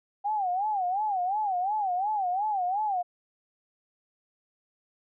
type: tone with vibrato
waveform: sine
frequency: 784 Hz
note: G5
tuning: in tune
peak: -25 dBFS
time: 0.24-3.03 s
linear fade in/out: 20 ms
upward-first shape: sine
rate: 2.8 Hz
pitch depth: 170 cents each way
effects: none